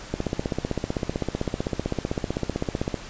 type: click train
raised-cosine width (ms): 2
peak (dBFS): -11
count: 45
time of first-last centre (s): 0.14-2.943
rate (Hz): 15.7
effects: pink hiss -40 dBFS RMS until 3.09 s + resampled to 16000 Hz